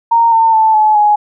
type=tone with pitch steps; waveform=sine; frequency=926 / 902.8 / 880.1 / 858 / 836.5 Hz; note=A#5 / A5 / A5 / A5 / G#5; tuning=-12 / +44 / 0 / -44 / +12 cents; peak=-6 dBFS; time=0.11-1.16 s; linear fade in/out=10 ms; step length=210 ms; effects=none